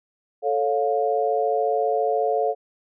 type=chord; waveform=sine; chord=A augmented; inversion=none; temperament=equal with one note detuned; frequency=440 / 554.4 / 707 Hz; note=A4 / C#5 / E#5; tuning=0 / 0 / +21 cents; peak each=-23 / -25 / -23 dBFS; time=0.42-2.55 s; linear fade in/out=50 ms; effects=none